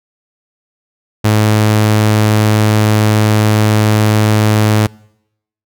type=tone; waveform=sawtooth; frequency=107.1 Hz; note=A2; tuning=46 cents flat; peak=-4 dBFS; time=1.24-4.87 s; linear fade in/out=10 ms; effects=noise-tail reverb RT60 0.8 s tail -25 dB re dry